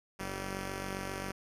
5% pulse tone pair together, 47.51 / 192.6 Hz, F#1 / G3, +47 / -30 cents, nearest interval 2 octaves, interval 2423 cents, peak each -28 dBFS, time 0.19-1.32 s, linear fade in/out 10 ms, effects resampled to 32000 Hz

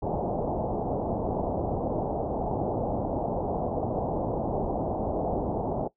white low-pass noise, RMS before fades -29 dBFS, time 0.02-5.88 s, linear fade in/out 10 ms, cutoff 820 Hz, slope 48 dB/octave, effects noise-tail reverb RT60 0.1 s tail -18 dB re dry

